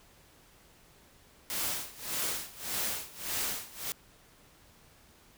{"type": "noise with tremolo", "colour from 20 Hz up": "white", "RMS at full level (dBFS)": -32, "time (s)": [1.5, 3.92], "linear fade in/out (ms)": 0, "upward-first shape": "sine", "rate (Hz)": 1.7, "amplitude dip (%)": 90, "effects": ["pink hiss -60 dBFS RMS until 5.37 s"]}